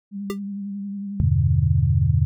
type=tone with vibrato; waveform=sine; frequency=200 Hz; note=G3; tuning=35 cents sharp; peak=-27 dBFS; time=0.11-1.28 s; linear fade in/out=50 ms; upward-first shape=sine; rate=11 Hz; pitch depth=31 cents each way
type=tone with exponential decay; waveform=square; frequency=396.6 Hz; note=G4; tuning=20 cents sharp; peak=-21 dBFS; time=0.3-0.39 s; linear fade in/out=0 ms; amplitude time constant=18 ms
type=chord; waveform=sine; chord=E minor seventh; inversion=none; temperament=equal; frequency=82.41 / 98 / 123.47 / 146.83 Hz; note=E2 / G2 / B2 / D3; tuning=0 / 0 / 0 / 0 cents; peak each=-21 dBFS; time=1.2-2.25 s; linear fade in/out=0 ms
effects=none